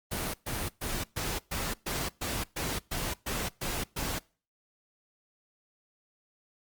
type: noise bursts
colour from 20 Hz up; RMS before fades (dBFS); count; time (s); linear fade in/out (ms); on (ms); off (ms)
pink; -33; 12; 0.11-4.19; 10; 230; 120
effects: noise-tail reverb RT60 0.4 s tail -24 dB re dry + Opus 24 kbps